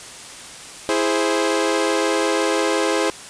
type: chord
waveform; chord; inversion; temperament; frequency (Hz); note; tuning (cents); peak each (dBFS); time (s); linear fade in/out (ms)
sawtooth; E augmented; none; equal; 329.6 / 415.3 / 523.3; E4 / G#4 / B#4; 0 / 0 / 0; -18; 0.89-3.1; 0
effects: white hiss -37 dBFS RMS until 3.29 s + resampled to 22050 Hz